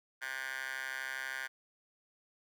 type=tone with high-pass filter; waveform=10% pulse; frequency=132.4 Hz; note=C3; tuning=21 cents sharp; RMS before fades=-40 dBFS; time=0.21-1.48 s; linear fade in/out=20 ms; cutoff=1500 Hz; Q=9.5; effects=none